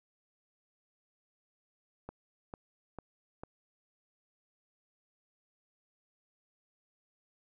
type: click train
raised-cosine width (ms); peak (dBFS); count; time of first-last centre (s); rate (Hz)
1; -28; 4; 2.09-3.435; 2.23
effects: none